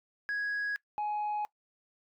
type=tone pair in turn; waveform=sine; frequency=1661.2 / 838.8 Hz; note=G#6 / G#5; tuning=0 / +17 cents; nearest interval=octave; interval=1183 cents; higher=first; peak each=-28 dBFS; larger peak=neither; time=0.29-0.76 / 0.98-1.45 s; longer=neither; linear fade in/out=0 ms; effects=noise-tail reverb RT60 0.1 s tail -23 dB re dry + tanh soft clip ceiling -29 dBFS